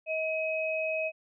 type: tone pair together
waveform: sine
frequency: 635 / 2540 Hz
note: D#5 / D#7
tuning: +35 / +35 cents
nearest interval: 2 octaves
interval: 2400 cents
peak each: -30 / -32 dBFS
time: 0.06-1.12 s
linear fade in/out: 50 ms
effects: none